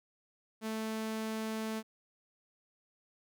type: tone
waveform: sawtooth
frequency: 220 Hz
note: A3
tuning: in tune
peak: -31 dBFS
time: 0.61-1.83 s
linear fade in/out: 50 ms
effects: none